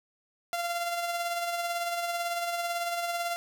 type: tone with tremolo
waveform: sawtooth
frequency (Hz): 690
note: F5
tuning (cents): -21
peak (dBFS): -24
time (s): 0.53-3.36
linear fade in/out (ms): 0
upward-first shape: sine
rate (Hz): 18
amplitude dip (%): 40
effects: none